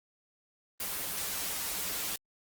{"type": "noise with comb filter", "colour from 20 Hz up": "white", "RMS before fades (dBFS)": -35, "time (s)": [0.8, 2.16], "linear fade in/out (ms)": 2, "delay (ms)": 8.2, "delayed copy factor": -0.55, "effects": ["Opus 24 kbps"]}